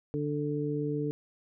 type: harmonic tone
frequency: 147.3 Hz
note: D3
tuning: 6 cents sharp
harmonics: 1 / 2 / 3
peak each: -33 / -33 / -33 dBFS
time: 0.14-1.11 s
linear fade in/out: 0 ms
effects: none